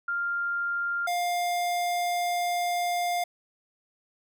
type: tone pair in turn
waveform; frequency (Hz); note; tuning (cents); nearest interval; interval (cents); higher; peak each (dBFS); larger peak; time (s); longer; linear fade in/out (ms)
sine / square; 1396.9 / 704.1; F6 / F5; 0 / +14; octave; 1186; first; -26; neither; 0.08-1.07 / 1.07-3.24; second; 5
effects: none